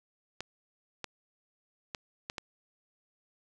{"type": "clicks", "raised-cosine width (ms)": 0.2, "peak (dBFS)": -19, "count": 5, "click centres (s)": [0.406, 1.043, 1.948, 2.299, 2.382], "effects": []}